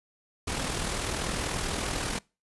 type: noise with amplitude modulation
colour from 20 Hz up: pink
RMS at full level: -29 dBFS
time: 0.47-2.19 s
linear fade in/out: 10 ms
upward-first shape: sine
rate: 40.4 Hz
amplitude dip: 45%
effects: noise-tail reverb RT60 0.3 s tail -25 dB re dry + resampled to 24000 Hz